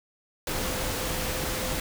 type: tone in noise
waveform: sine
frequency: 514 Hz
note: C5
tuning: 31 cents flat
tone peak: -37 dBFS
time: 0.47-1.8 s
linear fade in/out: 2 ms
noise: pink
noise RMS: -30 dBFS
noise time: 0.47-1.8 s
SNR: -10 dB
effects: none